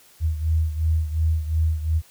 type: beating tone pair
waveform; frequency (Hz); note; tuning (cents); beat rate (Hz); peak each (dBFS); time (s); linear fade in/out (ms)
sine; 79 / 81.8; D#2 / E2; +27 / -13; 2.8; -20 / -25; 0.2-2.02; 50
effects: white hiss -53 dBFS RMS until 2.1 s